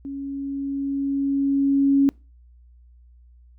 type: tone with level ramp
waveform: sine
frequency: 276.9 Hz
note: C#4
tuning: 2 cents flat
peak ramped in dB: -29 to -13 dBFS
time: 0.05-2.09 s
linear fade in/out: 0 ms
effects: noise-tail reverb RT60 0.3 s tail -26 dB re dry + added 60 Hz sine -48 dBFS peak until 3.58 s